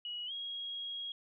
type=tone with pitch glide; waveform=sine; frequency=2913 to 3289 Hz; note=F#7 to G#7; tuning=-28 to -18 cents; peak=-38 dBFS; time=0.05-1.12 s; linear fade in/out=2 ms; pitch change=+210 cents; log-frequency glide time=0.26-0.32 s; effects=none